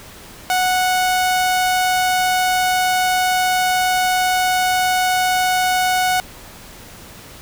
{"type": "tone", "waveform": "sawtooth", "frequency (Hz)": 737, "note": "F#5", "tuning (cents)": -7, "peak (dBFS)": -11, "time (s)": [0.5, 6.2], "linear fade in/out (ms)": 0, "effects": ["pink hiss -39 dBFS RMS until 7.41 s"]}